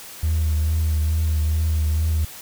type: tone with vibrato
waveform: triangle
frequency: 78.2 Hz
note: D#2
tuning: 9 cents sharp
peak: -14 dBFS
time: 0.23-2.25 s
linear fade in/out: 5 ms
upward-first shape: triangle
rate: 2.3 Hz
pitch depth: 39 cents each way
effects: tanh soft clip ceiling -14 dBFS + white hiss -39 dBFS RMS until 2.41 s